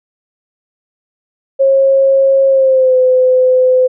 sine tone with pitch glide, 541 to 510.6 Hz, C#5 to C5, -42 to -42 cents, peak -6 dBFS, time 1.59-3.88 s, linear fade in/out 20 ms, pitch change -100 cents, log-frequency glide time 2.48-2.96 s, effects none

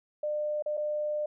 sine tone with dropouts, 600 Hz, D5, 37 cents sharp, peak -28 dBFS, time 0.23-1.26 s, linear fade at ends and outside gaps 5 ms, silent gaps 0.624-0.66 / 0.771-0.775 s, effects none

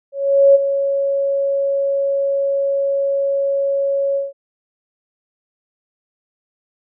sine tone with ADSR envelope, 554.4 Hz, C#5, in tune, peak -5 dBFS, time 0.12-4.33 s, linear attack 430 ms, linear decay 22 ms, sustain -10 dB, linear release 170 ms, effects none

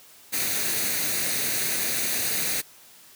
white noise with comb filter, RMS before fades -26 dBFS, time 0.32-2.62 s, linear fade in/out 20 ms, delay 0.47 ms, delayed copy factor +0.55, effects white hiss -51 dBFS RMS until 3.15 s + high-pass 100 Hz 12 dB/octave

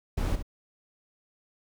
brown noise with echo, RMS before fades -27 dBFS, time 0.17-0.36 s, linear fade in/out 10 ms, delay 67 ms, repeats 1, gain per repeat -9 dB, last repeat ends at 0.427 s, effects none

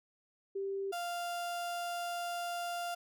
sine / 35% pulse tone pair in turn, 392 / 696.5 Hz, G4 / F5, 0 / -5 cents, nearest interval minor seventh, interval 995 cents, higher second, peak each -34 / -34 dBFS, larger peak neither, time 0.55-0.92 / 0.92-2.95 s, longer second, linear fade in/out 10 ms, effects none

